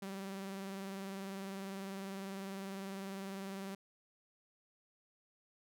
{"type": "tone with vibrato", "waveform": "sawtooth", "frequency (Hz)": 194.6, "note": "G3", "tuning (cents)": -12, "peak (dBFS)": -38, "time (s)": [0.02, 3.75], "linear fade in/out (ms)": 5, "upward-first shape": "square", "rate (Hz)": 20, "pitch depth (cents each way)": 31, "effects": []}